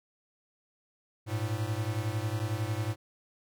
square beating tone pair, 103.83 / 114.83 Hz, G#2 / A#2, 0 / -26 cents, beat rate 11 Hz, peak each -33 / -34 dBFS, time 1.26-2.96 s, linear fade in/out 50 ms, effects none

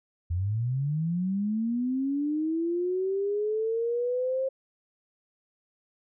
sine linear sweep, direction up, 82.4 to 535 Hz, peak -25 dBFS, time 0.3-4.49 s, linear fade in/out 10 ms, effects none

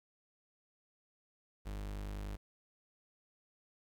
40% pulse tone, 50.4 Hz, G1, 49 cents sharp, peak -39 dBFS, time 1.65-2.37 s, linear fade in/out 20 ms, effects 11-bit

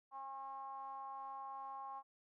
triangle ring-modulated tone, 135.1 Hz, C#3, 44 cents flat, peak -40 dBFS, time 0.11-2.03 s, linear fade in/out 50 ms, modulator 947 Hz, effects none

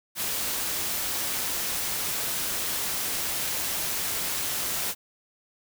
white noise with amplitude modulation, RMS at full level -28 dBFS, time 0.15-4.95 s, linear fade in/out 50 ms, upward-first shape sine, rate 198 Hz, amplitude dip 25%, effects none

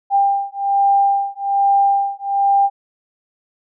sine beating tone pair, 795 / 796.2 Hz, G5 / G5, +24 / +27 cents, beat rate 1.2 Hz, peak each -16 dBFS, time 0.1-2.7 s, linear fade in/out 50 ms, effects none

